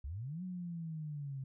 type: linear two-way sweep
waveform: sine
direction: up then down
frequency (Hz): 59.4 to 186 to 131.9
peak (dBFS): -39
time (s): 0.04-1.44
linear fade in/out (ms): 5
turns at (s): 0.43
effects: none